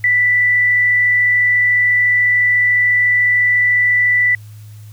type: tone with frequency modulation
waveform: sine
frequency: 1975.5 Hz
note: B6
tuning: in tune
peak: -10 dBFS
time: 0.04-4.35 s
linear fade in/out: 2 ms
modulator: 34 Hz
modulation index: 0.37
effects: added 106 Hz sine -33 dBFS peak until 4.92 s + white hiss -50 dBFS RMS until 4.92 s